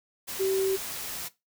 sine tone in noise, 384.3 Hz, G4, 34 cents flat, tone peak -23 dBFS, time 0.39-0.77 s, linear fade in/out 20 ms, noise white, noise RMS -36 dBFS, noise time 0.27-1.29 s, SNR +10 dB, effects noise-tail reverb RT60 0.2 s tail -17 dB re dry

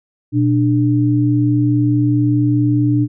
sine tone pair together, 121.2 / 296.5 Hz, B2 / D4, -32 / +17 cents, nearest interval octave + minor third, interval 1549 cents, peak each -14 dBFS, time 0.32-3.08 s, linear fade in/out 50 ms, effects none

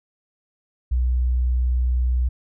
sine tone, 62 Hz, B1, 7 cents sharp, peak -17 dBFS, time 0.91-2.29 s, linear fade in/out 10 ms, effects none

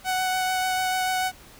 sawtooth tone with vibrato, 744 Hz, F#5, 9 cents sharp, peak -19 dBFS, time 0.04-1.32 s, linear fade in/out 50 ms, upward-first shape sine, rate 6.8 Hz, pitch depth 10 cents each way, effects pink hiss -49 dBFS RMS until 1.59 s

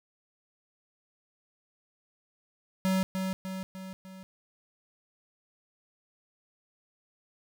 square tone with echo, 188.8 Hz, F#3, 35 cents sharp, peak -25 dBFS, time 2.85-3.03 s, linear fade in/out 0 ms, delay 300 ms, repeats 4, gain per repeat -5 dB, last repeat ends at 4.23 s, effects none

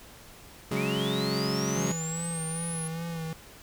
25% pulse chord, C# suspended fourth, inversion none, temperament equal, 138.59 / 185 / 207.7 Hz, C#3 / F#3 / G#3, 0 / 0 / 0 cents, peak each -28 dBFS, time 0.71-1.92 s, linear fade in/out 5 ms
sine linear sweep, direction up, 2200 to 10610 Hz, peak -34 dBFS, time 0.76-2.88 s, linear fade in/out 10 ms
square tone with vibrato, 164.81 Hz, E3, in tune, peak -33 dBFS, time 1.76-3.33 s, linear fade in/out 2 ms, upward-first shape sine, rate 2.5 Hz, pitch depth 42 cents each way
effects pink hiss -50 dBFS RMS until 3.62 s

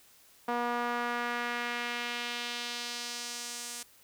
sawtooth tone with band-pass filter sweep, 240 Hz, B3, 49 cents flat, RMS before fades -35 dBFS, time 0.48-3.83 s, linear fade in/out 5 ms, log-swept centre 920 to 8300 Hz, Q 1.3, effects white hiss -60 dBFS RMS until 4.03 s

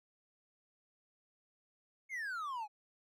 triangle exponential sweep, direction down, 2217 to 808 Hz, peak -36 dBFS, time 2.09-2.68 s, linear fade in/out 50 ms, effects none

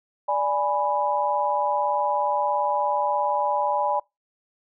sine chord, G# diminished, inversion second, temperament equal, 587.3 / 830.6 / 987.8 Hz, D5 / G#5 / B5, 0 / 0 / 0 cents, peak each -26 / -24 / -25 dBFS, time 0.28-4 s, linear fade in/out 10 ms, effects noise-tail reverb RT60 0.2 s tail -24 dB re dry

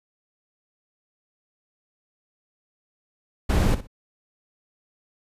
brown noise with echo, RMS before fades -19 dBFS, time 3.49-3.75 s, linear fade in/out 10 ms, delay 61 ms, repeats 2, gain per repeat -13 dB, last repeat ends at 3.872 s, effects resampled to 32000 Hz

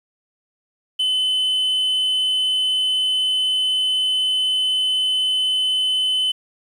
sine tone, 3032 Hz, F#7, 42 cents sharp, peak -14 dBFS, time 0.99-6.32 s, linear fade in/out 10 ms, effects tanh soft clip ceiling -16 dBFS + 8-bit

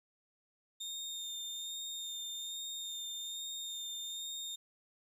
30% pulse tone with vibrato, 3647 Hz, A#7, 39 cents flat, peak -37 dBFS, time 0.8-4.56 s, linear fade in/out 10 ms, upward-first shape sine, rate 1.2 Hz, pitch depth 16 cents each way, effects 12-bit

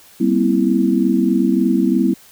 sine chord, C dominant seventh, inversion second, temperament equal with one note detuned, 196 / 238.4 / 261.6 / 329.6 Hz, G3 / Bb3 / C4 / E4, 0 / +39 / 0 / 0 cents, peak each -18 dBFS, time 0.2-2.14 s, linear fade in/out 10 ms, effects white hiss -46 dBFS RMS until 2.31 s

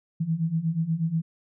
sine beating tone pair, 158.4 / 166.7 Hz, D#3 / E3, +31 / +20 cents, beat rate 8.3 Hz, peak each -28 / -25 dBFS, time 0.2-1.22 s, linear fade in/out 10 ms, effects none

